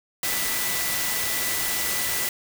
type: tone in noise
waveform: sine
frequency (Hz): 1979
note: B6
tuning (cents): +3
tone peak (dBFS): -33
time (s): 0.23-2.29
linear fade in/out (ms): 2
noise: white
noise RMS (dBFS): -26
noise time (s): 0.23-2.29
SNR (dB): -10
effects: none